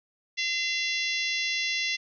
harmonic tone, 684 Hz, F5, 36 cents flat, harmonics 3 / 4 / 5 / 6 / 7 / 8 / 9, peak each -30 / -32 / -34 / -36 / -37 / -38 / -39 dBFS, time 0.37-1.97 s, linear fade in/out 20 ms, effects none

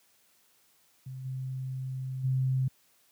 sine tone with level steps, 130.81 Hz, C3, in tune, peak -37 / -32 / -24 dBFS, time 1.06-2.68 s, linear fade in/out 5 ms, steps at 1.24 / 2.23 s, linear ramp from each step 20 ms, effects white hiss -66 dBFS RMS until 3.11 s + high-pass 80 Hz 12 dB/octave

